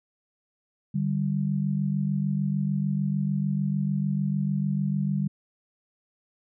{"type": "tone pair together", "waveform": "sine", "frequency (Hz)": [148.31, 195], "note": ["D3", "G3"], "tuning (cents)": [17, -9], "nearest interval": "perfect fourth", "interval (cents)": 474, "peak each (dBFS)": -26, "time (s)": [0.94, 5.28], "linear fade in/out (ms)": 10, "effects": []}